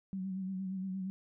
sine tone with vibrato, 189.4 Hz, F#3, 41 cents sharp, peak -35 dBFS, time 0.13-1.1 s, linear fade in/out 0 ms, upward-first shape sine, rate 8.6 Hz, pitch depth 41 cents each way, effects none

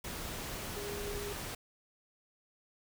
sine tone in noise, 408.1 Hz, G#4, 30 cents flat, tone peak -40 dBFS, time 0.76-1.33 s, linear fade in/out 5 ms, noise pink, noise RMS -41 dBFS, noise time 0.04-1.55 s, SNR -2 dB, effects none

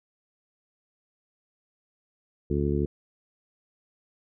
harmonic tone, 72 Hz, D2, 34 cents flat, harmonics 1 / 2 / 3 / 4 / 5 / 6, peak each -29 / -29 / -31 / -33 / -29 / -33 dBFS, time 2.5-2.86 s, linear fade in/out 5 ms, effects none

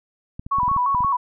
clicks, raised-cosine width 5 ms, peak -20 dBFS, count 10, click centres 0.395 / 0.465 / 0.585 / 0.632 / 0.68 / 0.715 / 0.764 / 0.947 / 1.006 / 1.047 s
sine tone with vibrato, 1046.5 Hz, C6, in tune, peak -17 dBFS, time 0.51-1.17 s, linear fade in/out 10 ms, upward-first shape square, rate 5.7 Hz, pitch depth 100 cents each way
effects none

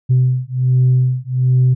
sine beating tone pair, 126.9 / 128.2 Hz, B2 / C3, +47 / -35 cents, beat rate 1.3 Hz, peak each -13 dBFS, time 0.09-1.75 s, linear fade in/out 20 ms, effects tanh soft clip ceiling -6 dBFS

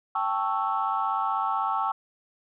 sine chord, A dominant seventh, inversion third, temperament equal, 784 / 880 / 1108.7 / 1318.5 Hz, G5 / A5 / C#6 / E6, 0 / 0 / 0 / 0 cents, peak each -29 dBFS, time 0.15-1.92 s, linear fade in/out 5 ms, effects tanh soft clip ceiling -15 dBFS

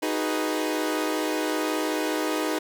sawtooth chord, G# minor seventh, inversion second, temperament equal, 311.1 / 370 / 415.3 / 493.9 Hz, D#4 / F#4 / G#4 / B4, 0 / 0 / 0 / 0 cents, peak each -23 / -29 / -28 / -28 dBFS, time 0.02-2.59 s, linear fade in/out 10 ms, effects none

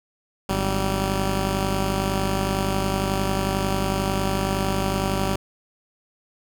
10% pulse tone pair together, 51.01 / 192.6 Hz, G#1 / G3, -30 / -30 cents, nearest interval octave + major seventh, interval 2300 cents, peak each -16 dBFS, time 0.49-5.36 s, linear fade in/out 5 ms, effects none

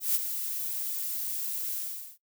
violet noise with ADSR envelope, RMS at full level -24 dBFS, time 0-2.18 s, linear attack 150 ms, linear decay 27 ms, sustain -9 dB, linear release 420 ms, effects noise-tail reverb RT60 0.1 s tail -19 dB re dry

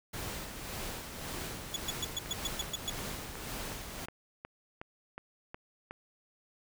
pink noise with tremolo, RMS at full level -39 dBFS, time 0.13-4.06 s, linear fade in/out 10 ms, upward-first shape sine, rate 1.8 Hz, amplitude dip 45%
30% pulse tone bursts, 3402 Hz, G#7, 41 cents sharp, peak -29 dBFS, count 9, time 1.74-2.898 s, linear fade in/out 2 ms, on 22 ms, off 120 ms
click train, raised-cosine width 0.5 ms, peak -27 dBFS, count 11, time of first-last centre 2.26-5.91 s, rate 2.74 Hz
effects none

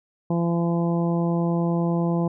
harmonic tone, 170 Hz, F3, 46 cents flat, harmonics 1 / 2 / 3 / 4 / 5 / 6, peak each -21 / -27 / -31 / -33 / -35 / -37 dBFS, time 0.3-2.28 s, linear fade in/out 5 ms, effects none

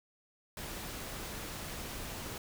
pink noise, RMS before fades -42 dBFS, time 0.57-2.38 s, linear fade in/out 2 ms, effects none

